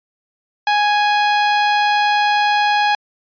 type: tone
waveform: sawtooth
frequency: 830.6 Hz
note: G#5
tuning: in tune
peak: -9 dBFS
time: 0.67-2.95 s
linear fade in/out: 2 ms
effects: resampled to 11025 Hz